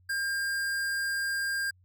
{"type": "tone", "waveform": "square", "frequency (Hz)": 1604, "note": "G6", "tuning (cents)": 39, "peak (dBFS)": -29, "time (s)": [0.09, 1.71], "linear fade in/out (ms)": 10, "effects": ["added 91 Hz sine -59 dBFS peak until 1.84 s"]}